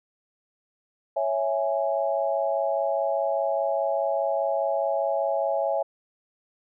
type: chord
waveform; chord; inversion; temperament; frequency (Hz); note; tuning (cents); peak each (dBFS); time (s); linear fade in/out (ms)
sine; C# minor; none; equal; 554.4 / 659.3 / 830.6; C#5 / E5 / G#5; 0 / 0 / 0; -26 / -26 / -29; 1.16-5.83; 10
effects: none